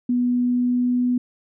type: tone with pitch glide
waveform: sine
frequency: 245.5 to 247.2 Hz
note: B3 to B3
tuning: -10 to +2 cents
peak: -17 dBFS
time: 0.09-1.18 s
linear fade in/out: 5 ms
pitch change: +12 cents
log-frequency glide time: 0.31-1.02 s
effects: none